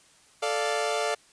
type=chord; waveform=sawtooth; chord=D minor; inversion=second; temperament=equal; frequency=440 / 587.3 / 698.5 Hz; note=A4 / D5 / F5; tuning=0 / 0 / 0 cents; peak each=-26 dBFS; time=0.42-1.15 s; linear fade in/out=10 ms; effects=white hiss -58 dBFS RMS until 1.32 s + resampled to 22050 Hz